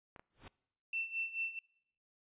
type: clicks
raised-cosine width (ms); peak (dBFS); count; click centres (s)
0.5; -36; 2; 0.162 / 0.195
type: noise with exponential growth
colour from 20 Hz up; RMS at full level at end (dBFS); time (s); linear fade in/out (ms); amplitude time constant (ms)
pink; -47; 0.3-0.48; 2; 37
type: tone with tremolo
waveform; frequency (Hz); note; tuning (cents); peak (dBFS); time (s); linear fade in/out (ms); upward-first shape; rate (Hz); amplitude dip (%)
sine; 2684; E7; +31; -33; 0.93-1.59; 2; sine; 4.6; 85
effects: noise-tail reverb RT60 0.8 s tail -24 dB re dry + resampled to 8000 Hz